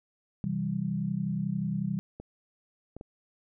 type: chord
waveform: sine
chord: C major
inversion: none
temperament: equal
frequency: 130.81 / 164.81 / 196 Hz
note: C3 / E3 / G3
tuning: 0 / 0 / 0 cents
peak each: -35 / -32 / -31 dBFS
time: 0.44-1.99 s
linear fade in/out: 0 ms
type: clicks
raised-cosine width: 2 ms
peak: -28 dBFS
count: 3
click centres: 2.2 / 2.966 / 3.011 s
effects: none